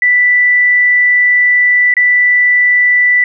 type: tone with dropouts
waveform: sine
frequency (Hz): 1975.5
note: B6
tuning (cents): 0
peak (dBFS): -6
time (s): 0.02-3.24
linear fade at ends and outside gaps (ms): 2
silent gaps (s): 1.94-1.967
effects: none